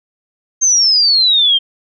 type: exponential sweep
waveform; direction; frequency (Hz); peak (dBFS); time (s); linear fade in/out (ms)
sine; down; 6400 to 3136; -8; 0.61-1.59; 20
effects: none